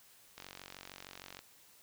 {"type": "click train", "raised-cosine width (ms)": 0.2, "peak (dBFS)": -29, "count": 48, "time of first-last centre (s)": [0.38, 1.391], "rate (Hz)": 46.5, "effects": ["white hiss -62 dBFS RMS until 1.82 s"]}